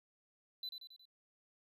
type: tone with echo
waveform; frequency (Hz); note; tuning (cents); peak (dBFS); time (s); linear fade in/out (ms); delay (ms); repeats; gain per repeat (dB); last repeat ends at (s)
triangle; 4002; B7; +22; -39; 0.63-0.69; 2; 91; 4; -5; 1.054
effects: none